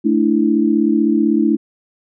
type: chord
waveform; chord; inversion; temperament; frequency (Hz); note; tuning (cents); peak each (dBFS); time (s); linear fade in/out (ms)
sine; A suspended fourth; none; equal; 220 / 293.7 / 329.6; A3 / D4 / E4; 0 / 0 / 0; -16; 0.04-1.57; 20
effects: none